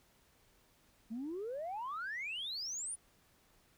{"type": "exponential sweep", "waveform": "sine", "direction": "up", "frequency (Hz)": [213.8, 9956], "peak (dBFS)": -37, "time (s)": [1.1, 2.96], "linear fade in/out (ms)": 20, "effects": ["tanh soft clip ceiling -35 dBFS", "pink hiss -69 dBFS RMS until 3.77 s"]}